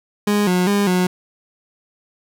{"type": "tone with pitch steps", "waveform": "30% pulse", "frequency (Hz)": [206.5, 180.8, 202.7, 181.6], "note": ["G#3", "F#3", "G#3", "F#3"], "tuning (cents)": [-10, -40, -42, -32], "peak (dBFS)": -12, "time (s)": [0.27, 1.07], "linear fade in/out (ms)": 5, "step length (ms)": 200, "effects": []}